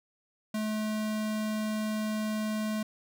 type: tone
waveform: square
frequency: 215.2 Hz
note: A3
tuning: 38 cents flat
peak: -30 dBFS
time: 0.54-2.83 s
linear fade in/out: 5 ms
effects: none